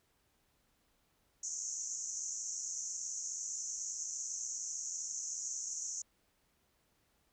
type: band-pass noise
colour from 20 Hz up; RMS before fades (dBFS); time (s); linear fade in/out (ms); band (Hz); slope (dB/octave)
white; -41; 1.43-6.02; 5; 5900 to 7100; 96
effects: pink hiss -75 dBFS RMS until 7.32 s